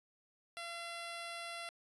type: tone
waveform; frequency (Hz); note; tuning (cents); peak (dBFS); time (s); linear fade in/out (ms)
10% pulse; 682; F5; -41; -34; 0.57-1.69; 0
effects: resampled to 24000 Hz